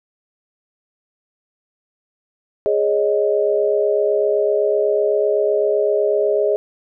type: chord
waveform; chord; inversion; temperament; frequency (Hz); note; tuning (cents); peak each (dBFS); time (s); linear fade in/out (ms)
sine; Ab suspended fourth; none; equal; 415.3 / 554.4 / 622.3; Ab4 / Db5 / Eb5; 0 / 0 / 0; -17 / -21 / -19; 2.66-6.56; 0
effects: none